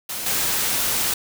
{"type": "noise with level steps", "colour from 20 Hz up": "white", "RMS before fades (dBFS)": [-29, -22], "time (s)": [0.09, 1.14], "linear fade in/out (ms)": 5, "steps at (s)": 0.26, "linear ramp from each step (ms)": 5, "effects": []}